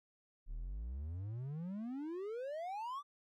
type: exponential sweep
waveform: triangle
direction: up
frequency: 33.79 to 1192 Hz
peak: -38 dBFS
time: 0.46-3.03 s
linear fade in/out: 50 ms
effects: none